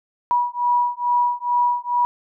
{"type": "beating tone pair", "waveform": "sine", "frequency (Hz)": [969, 971.3], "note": ["B5", "B5"], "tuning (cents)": [-33, -29], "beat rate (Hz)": 2.3, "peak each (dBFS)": -20, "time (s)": [0.31, 2.05], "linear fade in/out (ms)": 0, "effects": []}